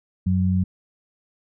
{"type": "tone pair together", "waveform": "sine", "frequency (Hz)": [92.5, 185], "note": ["F#2", "F#3"], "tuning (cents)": [0, 0], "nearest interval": "octave", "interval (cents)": 1200, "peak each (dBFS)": -20, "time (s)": [0.26, 0.64], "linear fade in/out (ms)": 10, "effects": []}